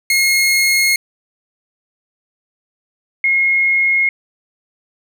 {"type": "tone pair in turn", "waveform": ["sawtooth", "sine"], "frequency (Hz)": [2155, 2155], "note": ["C#7", "C#7"], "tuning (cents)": [-49, -49], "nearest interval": "unison", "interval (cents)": 0, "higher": "neither", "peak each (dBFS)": [-8, -11], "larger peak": "first", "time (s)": [[0.1, 0.96], [3.24, 4.09]], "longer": "first", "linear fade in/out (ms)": 2, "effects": []}